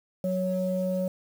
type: tone pair together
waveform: sine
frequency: 185.01 / 554.4 Hz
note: F#3 / C#5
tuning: 0 / 0 cents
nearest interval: octave + perfect fifth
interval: 1900 cents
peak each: -27 dBFS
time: 0.24-1.08 s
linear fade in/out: 2 ms
effects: tanh soft clip ceiling -17 dBFS + 8-bit